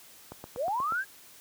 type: click train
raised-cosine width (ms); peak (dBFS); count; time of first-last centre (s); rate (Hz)
1; -26; 6; 0.32-0.922; 8.3
type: linear sweep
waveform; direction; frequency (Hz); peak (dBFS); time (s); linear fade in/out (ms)
sine; up; 439.9 to 1661.2; -27; 0.56-1.05; 50
effects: white hiss -53 dBFS RMS until 1.4 s + high-pass 60 Hz 12 dB/octave